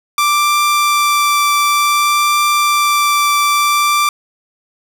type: tone with vibrato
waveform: sawtooth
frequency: 1174.7 Hz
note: D6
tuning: in tune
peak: -7 dBFS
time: 0.18-4.09 s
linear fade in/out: 2 ms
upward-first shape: triangle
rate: 0.55 Hz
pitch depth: 10 cents each way
effects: none